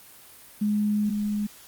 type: tone pair in turn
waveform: sine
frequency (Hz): 209.1 / 208.2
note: G#3 / G#3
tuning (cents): +12 / +5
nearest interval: unison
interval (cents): 7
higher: first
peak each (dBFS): -21 / -24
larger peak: first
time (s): 0.61-1.1 / 1.1-1.47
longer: first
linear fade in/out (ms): 10
effects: white hiss -49 dBFS RMS until 1.67 s + Opus 32 kbps